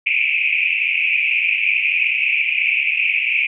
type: band-pass noise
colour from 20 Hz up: white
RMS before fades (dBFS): -18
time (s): 0.06-3.47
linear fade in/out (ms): 10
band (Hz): 2300 to 2600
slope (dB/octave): 96
effects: none